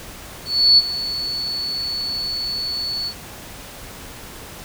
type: tone with ADSR envelope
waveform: sine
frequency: 4435 Hz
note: C#8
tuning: in tune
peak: -7 dBFS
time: 0.45-3.14 s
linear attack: 330 ms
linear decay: 30 ms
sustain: -15 dB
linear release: 70 ms
effects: pink hiss -37 dBFS RMS until 4.64 s

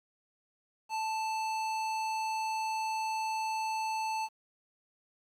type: tone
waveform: square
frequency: 880 Hz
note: A5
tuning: in tune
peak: -32 dBFS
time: 0.89-4.29 s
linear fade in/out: 50 ms
effects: low-pass 8000 Hz 12 dB/octave + 10-bit

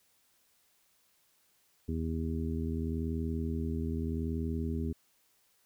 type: harmonic tone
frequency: 80.8 Hz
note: E2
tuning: 34 cents flat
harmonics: 1 / 2 / 3 / 4 / 5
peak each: -34 / -39 / -36 / -43 / -42 dBFS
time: 1.88-4.93 s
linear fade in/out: 10 ms
effects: white hiss -70 dBFS RMS until 5.65 s

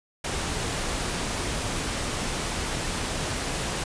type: noise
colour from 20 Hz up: pink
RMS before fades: -29 dBFS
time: 0.24-3.84 s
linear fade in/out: 5 ms
effects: resampled to 22050 Hz

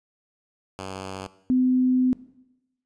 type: tone pair in turn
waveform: 5% pulse / sine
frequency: 95.4 / 254.7 Hz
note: G2 / C4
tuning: -47 / -46 cents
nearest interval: octave + perfect fourth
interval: 1701 cents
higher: second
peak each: -22 / -17 dBFS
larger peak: second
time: 0.79-1.27 / 1.5-2.13 s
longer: second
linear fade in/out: 0 ms
effects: noise-tail reverb RT60 0.9 s tail -18 dB re dry + resampled to 22050 Hz

